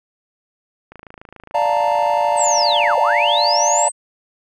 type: click train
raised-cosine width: 0.5 ms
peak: -23 dBFS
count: 56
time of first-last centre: 0.92-2.95 s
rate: 27.1 Hz
type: chord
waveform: triangle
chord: Bb major seventh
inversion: first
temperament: equal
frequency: 587.3 / 698.5 / 880 / 932.3 Hz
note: D5 / F5 / A5 / Bb5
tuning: 0 / 0 / 0 / 0 cents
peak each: -18 dBFS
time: 1.54-3.89 s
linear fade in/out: 10 ms
type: linear two-way sweep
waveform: sine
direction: down then up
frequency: 8370 to 493.9 to 8370 Hz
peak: -17 dBFS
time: 2.36-3.92 s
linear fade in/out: 50 ms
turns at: 2.98 s
effects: none